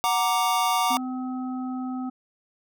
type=chord; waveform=square; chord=Gb augmented; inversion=none; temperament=equal; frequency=740 / 932.3 / 1174.7 Hz; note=Gb5 / Bb5 / D6; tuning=0 / 0 / 0 cents; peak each=-26 dBFS; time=0.04-0.97 s; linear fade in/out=0 ms
type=harmonic tone; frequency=255.9 Hz; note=C4; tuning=38 cents flat; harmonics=1 / 3 / 5; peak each=-28 / -38 / -42 dBFS; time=0.9-2.1 s; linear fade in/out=10 ms
effects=none